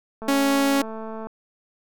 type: click train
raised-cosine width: 1 ms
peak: -22 dBFS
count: 233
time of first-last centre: 0.22-1.27 s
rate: 221 Hz
type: tone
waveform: sawtooth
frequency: 277.2 Hz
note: C#4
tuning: in tune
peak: -14 dBFS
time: 0.28-0.82 s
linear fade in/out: 5 ms
effects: none